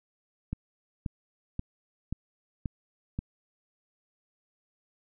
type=click train; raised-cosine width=5 ms; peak=-19 dBFS; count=6; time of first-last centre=0.53-3.19 s; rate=1.88 Hz; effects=none